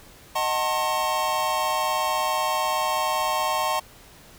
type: chord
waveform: square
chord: D# diminished seventh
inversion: none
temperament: just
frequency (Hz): 622.3 / 746.7 / 896 / 1075.3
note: D#5 / F#5 / A5 / C6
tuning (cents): 0 / +16 / +31 / +47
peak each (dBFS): -30 / -30 / -28 / -27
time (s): 0.35-3.8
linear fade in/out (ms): 10
effects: pink hiss -49 dBFS RMS until 4.38 s